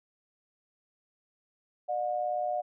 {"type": "tone pair together", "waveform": "sine", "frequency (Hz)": [603, 721], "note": ["D5", "F#5"], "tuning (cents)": [46, -45], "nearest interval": "minor third", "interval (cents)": 309, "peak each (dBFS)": [-32, -30], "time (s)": [1.88, 2.62], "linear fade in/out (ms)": 20, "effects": []}